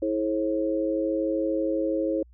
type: tone cluster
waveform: sine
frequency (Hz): 324.5 / 425.4 / 538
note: E4 / G#4 / C5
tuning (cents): -27 / +42 / +48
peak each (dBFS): -26 / -31 / -27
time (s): 0.02-2.23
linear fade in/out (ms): 5
effects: added 60 Hz sine -50 dBFS peak until 2.33 s